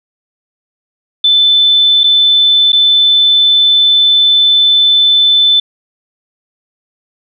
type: tone with dropouts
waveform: sine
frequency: 3520 Hz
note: A7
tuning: in tune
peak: -5 dBFS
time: 1.24-5.6 s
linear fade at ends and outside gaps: 5 ms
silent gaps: 2.035-2.04 / 2.721-2.729 s
effects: none